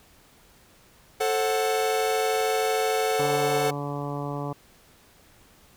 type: chord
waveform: 45% pulse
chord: F# diminished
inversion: first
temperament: equal with one note detuned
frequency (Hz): 440 / 533 / 740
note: A4 / C5 / F#5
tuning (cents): 0 / +32 / 0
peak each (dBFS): -25 / -30 / -27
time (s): 1.2-3.71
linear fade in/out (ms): 10
type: harmonic tone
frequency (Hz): 143.6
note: D3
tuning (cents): -39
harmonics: 1 / 2 / 3 / 4 / 5 / 6 / 7 / 8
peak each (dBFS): -32 / -35 / -37 / -38 / -39 / -40 / -40 / -41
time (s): 3.19-4.53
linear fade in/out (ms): 5
effects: pink hiss -56 dBFS RMS until 5.76 s